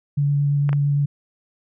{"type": "tone with vibrato", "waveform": "sine", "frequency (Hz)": 143.2, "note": "D3", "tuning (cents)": -43, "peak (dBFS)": -16, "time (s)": [0.17, 1.06], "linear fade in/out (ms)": 10, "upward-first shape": "square", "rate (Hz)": 8.8, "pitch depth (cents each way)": 8}
{"type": "clicks", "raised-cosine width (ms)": 0.5, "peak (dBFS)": -15, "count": 2, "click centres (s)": [0.692, 0.73]}
{"effects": []}